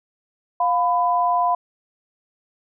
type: tone pair together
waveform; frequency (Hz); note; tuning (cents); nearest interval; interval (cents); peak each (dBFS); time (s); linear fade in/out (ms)
sine; 705.7 / 1000; F5 / B5; +18 / +21; tritone; 603; -19; 0.6-1.55; 5
effects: none